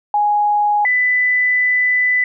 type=tone pair in turn; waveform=sine; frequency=830.6 / 1995 Hz; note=G#5 / B6; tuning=0 / +17 cents; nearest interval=octave + minor third; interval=1517 cents; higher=second; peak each=-12 dBFS; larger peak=neither; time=0.14-0.85 / 0.85-2.24 s; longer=second; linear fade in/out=2 ms; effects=none